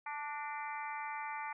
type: harmonic tone with a mistuned harmonic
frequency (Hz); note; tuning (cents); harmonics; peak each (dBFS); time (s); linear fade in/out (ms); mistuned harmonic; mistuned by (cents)
293.2; D4; -3; 3 / 4 / 5 / 6 / 7 / 8; -41 / -46 / -49 / -50 / -47 / -49; 0.06-1.53; 5; 6; +47
effects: none